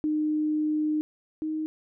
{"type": "tone pair in turn", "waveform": "sine", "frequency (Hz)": [305.5, 311.7], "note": ["D#4", "D#4"], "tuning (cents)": [-32, 3], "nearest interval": "unison", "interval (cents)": 35, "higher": "second", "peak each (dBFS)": [-23, -27], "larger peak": "first", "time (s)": [[0.04, 1.01], [1.42, 1.66]], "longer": "first", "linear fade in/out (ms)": 0, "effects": []}